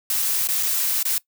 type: noise with dropouts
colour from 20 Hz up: blue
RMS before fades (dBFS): -22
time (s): 0.1-1.18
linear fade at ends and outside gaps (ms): 1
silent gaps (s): 0.473-0.487 / 0.627-0.631 / 1.028-1.053
effects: noise-tail reverb RT60 0.1 s tail -20 dB re dry